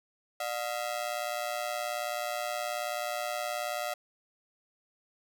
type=ring-modulated tone; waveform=sawtooth; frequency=660 Hz; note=E5; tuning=2 cents sharp; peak=-25 dBFS; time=0.4-3.94 s; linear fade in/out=5 ms; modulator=59.4 Hz; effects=none